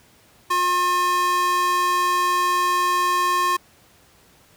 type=tone with high-pass filter; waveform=square; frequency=358 Hz; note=F4; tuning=43 cents sharp; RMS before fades=-20 dBFS; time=0.5-3.57 s; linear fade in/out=10 ms; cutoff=880 Hz; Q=4.2; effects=pink hiss -54 dBFS RMS until 4.56 s + high-pass 60 Hz 12 dB/octave